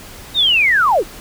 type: linear sweep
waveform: sine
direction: down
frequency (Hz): 3800 to 277.2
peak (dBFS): -10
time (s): 0.34-1.04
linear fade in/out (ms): 50
effects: pink hiss -36 dBFS RMS until 1.2 s